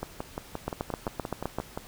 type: two click trains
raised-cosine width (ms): 1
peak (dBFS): -15 / -18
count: 8 / 11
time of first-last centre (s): 0.68-1.586 / 0.03-1.775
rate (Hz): 7.73 / 5.73
effects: pink hiss -49 dBFS RMS until 1.87 s